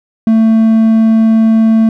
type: tone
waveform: triangle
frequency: 222.9 Hz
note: A3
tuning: 23 cents sharp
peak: -3 dBFS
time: 0.27-1.89 s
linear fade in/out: 2 ms
effects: none